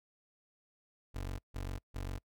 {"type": "tone bursts", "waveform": "25% pulse", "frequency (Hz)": 46.65, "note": "F#1", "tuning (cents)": 15, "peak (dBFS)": -34, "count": 3, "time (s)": [1.14, 2.19], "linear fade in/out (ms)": 20, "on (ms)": 250, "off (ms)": 150, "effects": ["noise-tail reverb RT60 0.1 s tail -25 dB re dry"]}